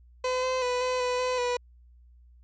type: tone with pitch steps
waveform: 30% pulse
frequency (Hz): 508 / 514 / 496.1 / 506 / 497.5 / 505 / 490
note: B4 / C5 / B4 / B4 / B4 / B4 / B4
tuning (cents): +49 / -31 / +8 / +42 / +13 / +39 / -14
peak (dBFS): -23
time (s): 0.24-1.57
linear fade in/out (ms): 5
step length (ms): 190
effects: added 60 Hz sine -52 dBFS peak until 2.43 s + resampled to 16000 Hz